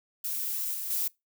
violet noise with level steps, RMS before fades -32 / -35 / -29 dBFS, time 0.24-1.08 s, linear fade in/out 5 ms, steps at 0.74 / 0.9 s, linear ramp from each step 5 ms, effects noise-tail reverb RT60 0.2 s tail -24 dB re dry

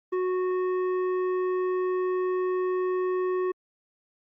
sine tone with hard clipping, 367.7 Hz, F#4, 11 cents flat, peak -26 dBFS, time 0.12-3.52 s, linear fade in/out 10 ms, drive 11 dB, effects low-pass 2000 Hz 12 dB/octave + Opus 32 kbps

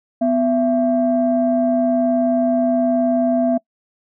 sine tone pair together, 250 / 668.9 Hz, B3 / E5, +21 / +25 cents, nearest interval octave + perfect fourth, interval 1704 cents, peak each -16 dBFS, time 0.21-3.58 s, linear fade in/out 10 ms, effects noise-tail reverb RT60 0.1 s tail -25 dB re dry + tanh soft clip ceiling -7 dBFS

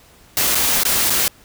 white noise with dropouts, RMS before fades -17 dBFS, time 0.37-1.28 s, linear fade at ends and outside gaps 1 ms, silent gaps 0.548-0.553 / 0.834-0.852 / 1.098-1.103 s, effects pink hiss -49 dBFS RMS until 1.44 s

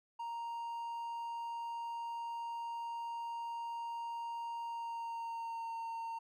triangle tone with pitch glide, 932.3 to 915.8 Hz, A#5 to A#5, 0 to -31 cents, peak -37 dBFS, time 0.19-6.19 s, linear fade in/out 10 ms, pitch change -31 cents, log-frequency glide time 4.63-5.74 s, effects none

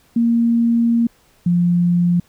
sine tone pair in turn, 233.1 / 174.63 Hz, A#3 / F3, 0 / 0 cents, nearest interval perfect fourth, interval 500 cents, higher first, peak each -12 dBFS, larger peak neither, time 0.16-1.07 / 1.46-2.2 s, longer first, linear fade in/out 5 ms, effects pink hiss -55 dBFS RMS until 2.28 s

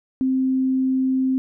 sine tone, 261.6 Hz, C4, in tune, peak -17 dBFS, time 0.21-1.38 s, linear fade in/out 0 ms, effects none

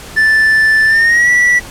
triangle tone with pitch glide, 1760 to 1952.8 Hz, A6 to B6, 0 to -20 cents, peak -5 dBFS, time 0.16-1.6 s, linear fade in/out 20 ms, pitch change +180 cents, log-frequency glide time 0.87-1.3 s, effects pink hiss -31 dBFS RMS until 1.7 s + low-pass 12000 Hz 12 dB/octave

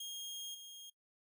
sawtooth tone with level steps, 3245 Hz, G#7, 41 cents flat, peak -39 / -46 dBFS, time 0-0.9 s, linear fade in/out 5 ms, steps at 0.54 s, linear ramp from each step 10 ms, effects noise-tail reverb RT60 0.1 s tail -19 dB re dry

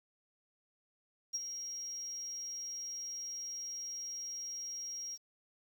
sine tone with ADSR envelope, 5620 Hz, F8, 10 cents sharp, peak -30 dBFS, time 1.33-5.18 s, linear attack 21 ms, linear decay 30 ms, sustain -9 dB, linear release 44 ms, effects tanh soft clip ceiling -30 dBFS + 10-bit

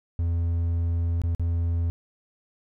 triangle tone with dropouts, 84.6 Hz, E2, 45 cents sharp, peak -20 dBFS, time 0.19-1.9 s, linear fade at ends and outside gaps 0 ms, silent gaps 1.217-1.236 / 1.349-1.396 s, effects none

